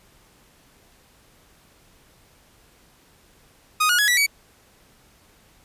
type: tone with pitch steps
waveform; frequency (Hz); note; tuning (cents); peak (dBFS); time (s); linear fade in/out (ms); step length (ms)
sawtooth; 1244.5 / 1446.2 / 1680.5 / 1952.8 / 2269; D#6 / F#6 / G#6 / B6 / C#7; 0 / -40 / +20 / -20 / +40; -13; 3.8-4.265; 10; 93
effects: pink hiss -56 dBFS RMS until 5.64 s + resampled to 32000 Hz